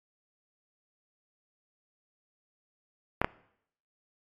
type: clicks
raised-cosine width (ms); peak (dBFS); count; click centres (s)
0.5; -9; 2; 3.216 / 3.245
effects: noise-tail reverb RT60 0.7 s tail -22 dB re dry + AAC 32 kbps